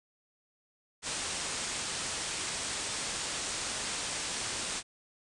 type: low-pass noise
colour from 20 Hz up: white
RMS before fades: -36 dBFS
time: 1.02-4.83 s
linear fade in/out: 50 ms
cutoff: 9300 Hz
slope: 96 dB/octave
effects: none